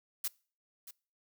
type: noise with echo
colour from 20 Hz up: blue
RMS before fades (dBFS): -34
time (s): 0.24-0.28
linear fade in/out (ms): 5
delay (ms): 630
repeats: 1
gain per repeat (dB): -14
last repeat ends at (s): 0.91
effects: noise-tail reverb RT60 0.4 s tail -24 dB re dry